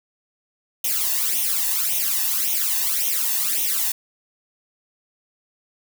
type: noise with flanger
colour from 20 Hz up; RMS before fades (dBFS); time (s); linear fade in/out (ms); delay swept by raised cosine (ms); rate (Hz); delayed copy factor
blue; -22; 0.84-3.92; 5; 0.32 to 1.13; 1.8; +0.85
effects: none